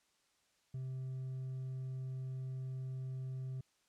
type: tone with hard clipping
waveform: sine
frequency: 130.5 Hz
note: C3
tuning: 4 cents flat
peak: -40 dBFS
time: 0.74-3.61 s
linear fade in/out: 5 ms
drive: 2 dB
effects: white hiss -75 dBFS RMS until 3.88 s + low-pass 8000 Hz 12 dB/octave